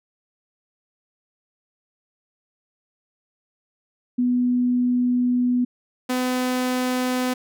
sine / sawtooth tone pair in turn, 246.9 / 252.7 Hz, B3 / B3, 0 / +40 cents, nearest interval unison, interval 40 cents, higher second, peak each -17 dBFS, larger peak neither, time 4.18-5.65 / 6.09-7.34 s, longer first, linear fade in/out 10 ms, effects none

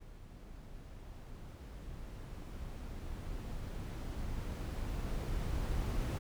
brown noise with level ramp, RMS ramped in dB -52 to -34 dBFS, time 0-6.19 s, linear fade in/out 20 ms, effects none

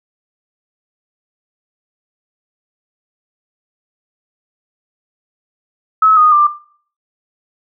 sine tone with pitch steps, 1290 / 1237.5 / 1187 Hz, E6 / D#6 / D6, -38 / -10 / +18 cents, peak -6 dBFS, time 6.02-6.47 s, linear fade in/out 5 ms, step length 150 ms, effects noise-tail reverb RT60 0.5 s tail -17 dB re dry

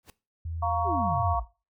pink noise with exponential growth, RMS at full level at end -43 dBFS, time 0.03-0.1 s, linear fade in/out 1 ms, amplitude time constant 15 ms
sine tone with pitch glide, 82.41 to 87.82 Hz, E2 to F2, 0 to +10 cents, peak -31 dBFS, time 0.45-1.35 s, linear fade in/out 5 ms, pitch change +110 cents, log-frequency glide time 0.92-1.03 s
sine chord, Bb minor, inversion second, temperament just, 699.2 / 932.3 / 1118.8 Hz, F5 / Bb5 / Db6, +2 / 0 / +16 cents, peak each -28 / -31 / -29 dBFS, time 0.62-1.4 s, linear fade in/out 10 ms
sine exponential sweep, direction down, 435.1 to 46.81 Hz, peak -30 dBFS, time 0.84-1.46 s, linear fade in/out 50 ms
effects noise-tail reverb RT60 0.3 s tail -18 dB re dry

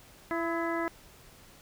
harmonic tone with a mistuned harmonic, 334.7 Hz, E4, 26 cents sharp, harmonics 1 / 2 / 3 / 4 / 5 / 6, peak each -32 / -35 / -37 / -38 / -39 / -40 dBFS, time 0.31-0.88 s, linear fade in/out 0 ms, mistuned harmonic 4, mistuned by -52 cents, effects pink hiss -55 dBFS RMS until 1.61 s

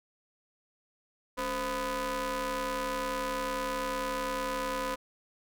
sawtooth ring-modulated tone, 242.2 Hz, B3, 34 cents flat, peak -24 dBFS, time 1.37-4.96 s, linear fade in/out 20 ms, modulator 761 Hz, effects none

